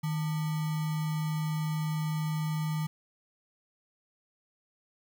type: tone with sample-and-hold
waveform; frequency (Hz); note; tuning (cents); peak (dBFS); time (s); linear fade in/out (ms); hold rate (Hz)
sine; 155.56; D#3; 0; -28; 0.03-2.87; 10; 1050
effects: none